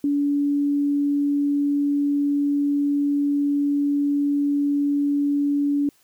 sine tone, 286.4 Hz, D4, 43 cents flat, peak -18 dBFS, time 0.04-5.89 s, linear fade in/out 2 ms, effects white hiss -60 dBFS RMS until 6.03 s

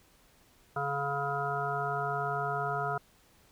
harmonic tone, 141.2 Hz, C#3, 32 cents sharp, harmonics 1 / 3 / 5 / 7 / 9 / 10, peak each -38 / -38 / -34 / -39 / -36 / -38 dBFS, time 0.76-2.98 s, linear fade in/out 5 ms, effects pink hiss -63 dBFS RMS until 3.51 s

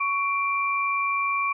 sine tone pair together, 1117.3 / 2358 Hz, C#6 / D7, +13 / +6 cents, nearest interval octave + minor second, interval 1293 cents, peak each -24 / -26 dBFS, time 0-1.53 s, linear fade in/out 10 ms, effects none

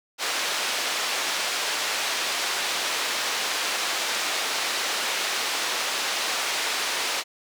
white band-pass noise, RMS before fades -27 dBFS, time 0.18-7.24 s, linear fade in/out 50 ms, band 450 to 4800 Hz, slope 12 dB/octave, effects none

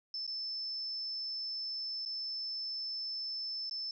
sine tone with dropouts, 5274 Hz, E8, in tune, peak -36 dBFS, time 0.14-3.91 s, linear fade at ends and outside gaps 2 ms, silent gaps 0.267-0.276 / 2.052-2.059 / 3.697-3.71 s, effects none

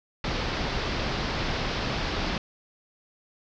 pink low-pass noise, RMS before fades -29 dBFS, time 0.24-2.38 s, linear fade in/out 2 ms, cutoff 5300 Hz, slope 48 dB/octave, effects none

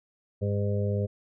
harmonic tone, 101.7 Hz, G#2, 36 cents flat, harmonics 1 / 2 / 4 / 5 / 6, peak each -26 / -33 / -34 / -34 / -39 dBFS, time 0.41-1.07 s, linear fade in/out 20 ms, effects none

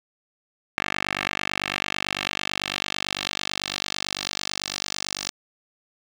10% pulse tone with band-pass filter sweep, 49 Hz, G1, in tune, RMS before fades -30 dBFS, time 0.78-5.3 s, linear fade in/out 0 ms, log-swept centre 2100 to 5500 Hz, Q 1.7, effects none

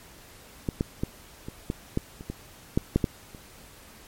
clicks, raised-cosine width 3 ms, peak -13 / -11 / -13 / -22 / -14 / -11 / -27 / -19 / -8 / -7 / -9 / -29 dBFS, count 12, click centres 0.688 / 0.809 / 1.035 / 1.485 / 1.701 / 1.974 / 2.209 / 2.3 / 2.775 / 2.96 / 3.042 / 3.348 s, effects pink hiss -50 dBFS RMS until 4.07 s + MP3 64 kbps

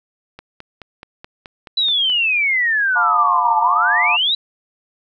click train, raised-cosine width 0.3 ms, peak -19 dBFS, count 9, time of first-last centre 0.39-2.099 s, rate 4.68 Hz
sine exponential two-way sweep, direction down then up, 3995 to 858 to 3995 Hz, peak -14 dBFS, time 1.77-4.35 s, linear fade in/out 5 ms, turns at 3.59 s
sine chord, B half-diminished seventh, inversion second, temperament just, 711.2 / 889 / 987.8 / 1185.3 Hz, F5 / A5 / B5 / D6, +31 / +18 / 0 / +16 cents, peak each -23 / -21 / -23 / -21 dBFS, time 2.95-4.17 s, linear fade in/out 20 ms
effects none

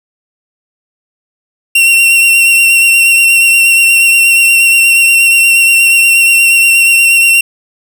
45% pulse tone with vibrato, 2733 Hz, F7, 38 cents flat, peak -4 dBFS, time 1.75-7.41 s, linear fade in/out 5 ms, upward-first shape sine, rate 8.4 Hz, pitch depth 20 cents each way, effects none

